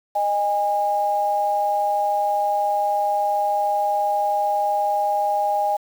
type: tone pair together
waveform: sine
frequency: 615.7 / 816 Hz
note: D#5 / G#5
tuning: -18 / -31 cents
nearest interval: perfect fourth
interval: 487 cents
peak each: -24 / -19 dBFS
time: 0.15-5.77 s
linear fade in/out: 10 ms
effects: 7-bit